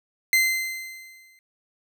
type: tone with exponential decay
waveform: 40% pulse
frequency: 2071 Hz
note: C7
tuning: 18 cents flat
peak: -14 dBFS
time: 0.33-1.39 s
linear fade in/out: 1 ms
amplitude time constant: 230 ms
effects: none